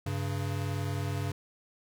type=tone pair together; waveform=square; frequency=97.6 / 138.79 Hz; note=G2 / C#3; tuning=-7 / +2 cents; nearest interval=tritone; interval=609 cents; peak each=-33 / -35 dBFS; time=0.06-1.32 s; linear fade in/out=5 ms; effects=none